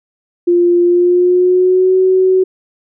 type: tone with pitch glide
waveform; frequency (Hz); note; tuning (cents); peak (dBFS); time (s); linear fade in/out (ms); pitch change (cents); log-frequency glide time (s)
sine; 349.2 to 374.3; F4 to F#4; 0 to +20; -7; 0.47-2.44; 10; +120; 0.83-1.96
effects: none